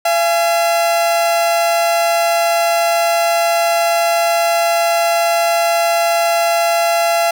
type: tone pair together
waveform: 40% pulse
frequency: 679.8 / 834 Hz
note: F5 / G#5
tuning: -47 / +7 cents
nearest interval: major third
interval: 354 cents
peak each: -12 / -20 dBFS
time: 0.05-7.31 s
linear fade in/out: 5 ms
effects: none